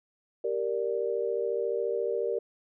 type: chord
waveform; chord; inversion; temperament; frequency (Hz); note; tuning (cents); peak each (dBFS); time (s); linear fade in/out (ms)
sine; G minor; none; equal; 392 / 466.2 / 587.3; G4 / Bb4 / D5; 0 / 0 / 0; -32 / -29 / -34; 0.44-2.39; 5
effects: none